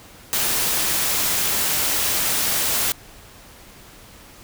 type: noise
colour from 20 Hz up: white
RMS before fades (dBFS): -21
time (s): 0.33-2.92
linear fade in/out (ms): 0
effects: pink hiss -45 dBFS RMS until 4.43 s